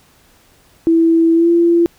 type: tone with pitch glide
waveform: sine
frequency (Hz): 329.6 to 340.4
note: E4 to F4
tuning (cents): 0 to -44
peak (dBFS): -8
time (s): 0.87-1.86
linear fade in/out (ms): 0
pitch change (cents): +56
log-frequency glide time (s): 1.34-1.49
effects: pink hiss -51 dBFS RMS until 1.98 s